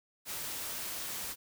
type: noise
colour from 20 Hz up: white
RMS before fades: -39 dBFS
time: 0.25-1.36 s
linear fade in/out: 50 ms
effects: none